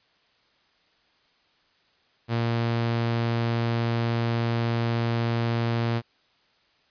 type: tone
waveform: sawtooth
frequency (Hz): 116.54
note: A#2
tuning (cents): 0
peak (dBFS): -19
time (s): 2.28-6.02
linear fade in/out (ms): 50
effects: white hiss -64 dBFS RMS until 6.9 s + resampled to 11025 Hz